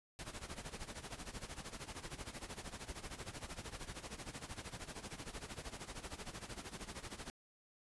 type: noise with tremolo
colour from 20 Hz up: pink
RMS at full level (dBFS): -45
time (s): 0.19-7.3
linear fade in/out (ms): 0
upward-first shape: sine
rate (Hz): 13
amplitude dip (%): 80
effects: resampled to 24000 Hz